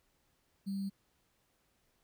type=tone with sample-and-hold; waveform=sine; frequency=196 Hz; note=G3; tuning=in tune; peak=-34 dBFS; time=0.66-0.9 s; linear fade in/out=20 ms; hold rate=4410 Hz; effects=pink hiss -75 dBFS RMS until 2.03 s